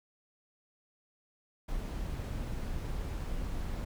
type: noise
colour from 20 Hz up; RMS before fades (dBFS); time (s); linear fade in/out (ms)
brown; -36; 1.68-3.85; 10
effects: none